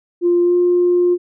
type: tone with pitch glide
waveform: sine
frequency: 349.2 to 354.1 Hz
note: F4 to F4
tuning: 0 to +24 cents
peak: -10 dBFS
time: 0.21-1.18 s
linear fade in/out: 50 ms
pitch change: +24 cents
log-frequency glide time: 0.42-0.55 s
effects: tanh soft clip ceiling -6 dBFS